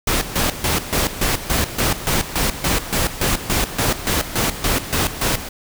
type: noise with tremolo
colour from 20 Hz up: pink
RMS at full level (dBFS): -18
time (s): 0.07-5.49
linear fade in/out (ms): 5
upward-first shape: square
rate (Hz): 3.5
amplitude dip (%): 75
effects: none